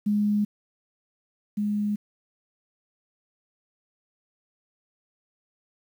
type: tone pair in turn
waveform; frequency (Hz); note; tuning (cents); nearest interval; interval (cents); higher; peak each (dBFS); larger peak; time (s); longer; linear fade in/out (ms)
sine; 207.7 / 207.7; G#3 / G#3; 0 / 0; unison; 0; neither; -20 / -23; first; 0.06-0.45 / 1.57-1.96; neither; 10
effects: 9-bit